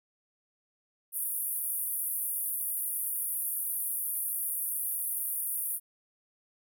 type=band-pass noise; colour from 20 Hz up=pink; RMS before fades=-33 dBFS; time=1.12-5.8 s; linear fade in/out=50 ms; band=9600 to 16000 Hz; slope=96 dB/octave; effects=none